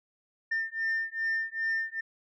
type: beating tone pair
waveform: sine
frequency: 1801 / 1803.5 Hz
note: A6 / A6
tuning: +40 / +42 cents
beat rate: 2.5 Hz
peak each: -30 dBFS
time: 0.51-2.01 s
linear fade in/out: 10 ms
effects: tanh soft clip ceiling -24 dBFS